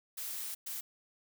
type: noise bursts at uneven times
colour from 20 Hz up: blue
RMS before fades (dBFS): -40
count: 2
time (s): 0.17-0.55 / 0.66-0.81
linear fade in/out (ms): 10
effects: none